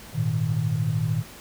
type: chord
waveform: sine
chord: Ab suspended second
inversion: none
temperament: equal with one note detuned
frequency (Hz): 103.83 / 117.01 / 155.56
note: Ab2 / Bb2 / Eb3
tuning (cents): 0 / +7 / 0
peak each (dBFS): -29 / -25 / -25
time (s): 0.13-1.24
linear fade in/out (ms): 50
effects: pink hiss -44 dBFS RMS until 1.4 s